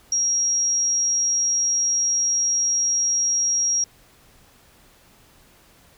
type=tone; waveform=sine; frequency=5640 Hz; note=F8; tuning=16 cents sharp; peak=-18 dBFS; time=0.12-3.84 s; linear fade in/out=2 ms; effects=pink hiss -54 dBFS RMS until 5.97 s